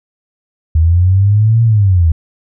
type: linear two-way sweep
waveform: sine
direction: up then down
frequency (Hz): 77.78 to 116.54 to 77.78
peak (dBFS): -6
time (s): 0.75-2.12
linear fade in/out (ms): 5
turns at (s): 1.63
effects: none